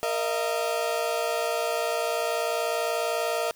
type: chord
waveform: 35% pulse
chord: Bb suspended fourth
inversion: none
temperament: equal with one note detuned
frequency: 466.2 / 622.3 / 682.5 Hz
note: Bb4 / Eb5 / F5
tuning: 0 / 0 / -40 cents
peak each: -28 dBFS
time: 0.03-3.51 s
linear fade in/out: 0 ms
effects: white hiss -57 dBFS RMS until 3.55 s